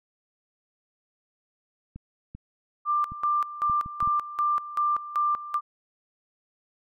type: clicks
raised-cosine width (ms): 5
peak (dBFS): -27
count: 7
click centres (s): 1.96 / 2.35 / 3.12 / 3.698 / 3.861 / 4.027 / 4.075
type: tone with tremolo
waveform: sine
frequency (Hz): 1187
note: D6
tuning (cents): +18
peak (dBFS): -21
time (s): 2.85-5.61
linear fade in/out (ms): 50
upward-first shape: square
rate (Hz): 2.6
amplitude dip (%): 80
effects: none